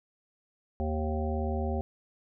harmonic tone, 77.5 Hz, D#2, 6 cents flat, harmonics 1 / 3 / 5 / 7 / 9 / 10, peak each -30 / -35 / -37 / -38 / -40 / -40 dBFS, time 0.8-1.81 s, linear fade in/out 0 ms, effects none

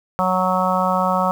harmonic tone, 185 Hz, F#3, in tune, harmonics 1 / 3 / 4 / 5 / 6 / 7, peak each -23 / -23 / -23 / -23 / -23 / -23 dBFS, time 0.19-1.31 s, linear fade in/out 0 ms, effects 7-bit

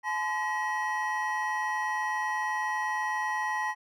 triangle tone cluster, 856 / 1024 / 1909 Hz, A5 / C6 / A#6, -48 / -38 / +41 cents, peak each -30 / -32 / -30 dBFS, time 0.03-3.75 s, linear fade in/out 50 ms, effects none

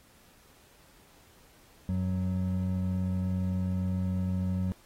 triangle tone pair together, 91.73 / 185 Hz, F#2 / F#3, -14 / 0 cents, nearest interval octave, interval 1214 cents, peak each -28 / -28 dBFS, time 1.89-4.72 s, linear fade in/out 0 ms, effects pink hiss -60 dBFS RMS until 4.85 s + AAC 48 kbps

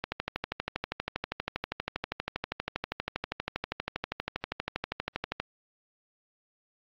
click train, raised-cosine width 0.3 ms, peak -14 dBFS, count 68, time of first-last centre 0.04-5.4 s, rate 12.5 Hz, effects low-pass 5000 Hz 12 dB/octave + AAC 32 kbps

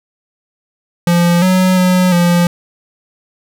square tone with pitch steps, 172.9 / 185.2 / 182.8 / 174 Hz, F3 / F#3 / F#3 / F3, -17 / +2 / -21 / -6 cents, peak -9 dBFS, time 1.07-2.47 s, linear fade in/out 2 ms, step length 350 ms, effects none

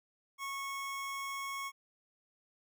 25% pulse tone, 1099 Hz, C#6, 15 cents flat, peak -34 dBFS, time 0.38-1.72 s, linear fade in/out 50 ms, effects none

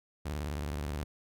sawtooth tone with vibrato, 73.42 Hz, D2, in tune, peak -30 dBFS, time 0.25-1.04 s, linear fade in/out 10 ms, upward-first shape sine, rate 19 Hz, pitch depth 230 cents each way, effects none

